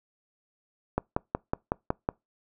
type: click train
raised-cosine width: 1 ms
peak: -11 dBFS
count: 7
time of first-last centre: 0.98-2.089 s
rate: 5.41 Hz
effects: noise-tail reverb RT60 0.2 s tail -26 dB re dry